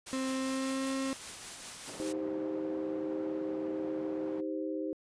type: noise with tremolo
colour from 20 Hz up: white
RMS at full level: -42 dBFS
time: 0.06-2.13 s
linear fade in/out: 10 ms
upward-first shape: triangle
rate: 5.1 Hz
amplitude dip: 35%
type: tone with pitch glide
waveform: 35% pulse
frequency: 263.2 to 267.8 Hz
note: C4 to C4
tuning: +10 to +40 cents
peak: -30 dBFS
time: 0.13-1.13 s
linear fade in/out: 0 ms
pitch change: +30 cents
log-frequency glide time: 0.35-0.9 s
type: band-pass noise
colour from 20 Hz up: white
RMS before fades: -48 dBFS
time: 1.87-4.41 s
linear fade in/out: 10 ms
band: 160 to 640 Hz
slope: 12 dB/octave
type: chord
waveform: sine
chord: C minor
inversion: first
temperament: just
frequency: 314 / 392.4 / 523.3 Hz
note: Eb4 / G4 / C5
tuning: +16 / +2 / 0 cents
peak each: -35 / -39 / -39 dBFS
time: 2-4.93 s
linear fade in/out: 0 ms
effects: resampled to 22050 Hz